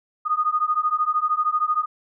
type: beating tone pair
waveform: sine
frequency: 1228 / 1241 Hz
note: D#6 / D#6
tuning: -23 / -5 cents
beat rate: 13 Hz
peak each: -22 dBFS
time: 0.25-1.86 s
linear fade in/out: 20 ms
effects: none